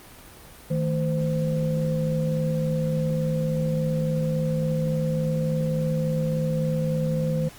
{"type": "tone cluster", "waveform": "sine", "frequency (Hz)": [157.5, 221, 515], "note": ["D#3", "A3", "C5"], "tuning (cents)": [21, 8, -28], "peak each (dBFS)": [-23, -31, -28], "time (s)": [0.7, 7.49], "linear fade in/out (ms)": 10, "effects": ["pink hiss -46 dBFS RMS until 7.58 s", "Opus 32 kbps"]}